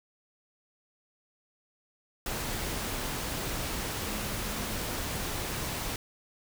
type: tone in noise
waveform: sine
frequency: 210.2 Hz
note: G#3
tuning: 21 cents sharp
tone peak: -42 dBFS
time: 4.08-4.77 s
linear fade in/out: 2 ms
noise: pink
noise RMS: -34 dBFS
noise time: 2.26-5.96 s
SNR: -11 dB
effects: none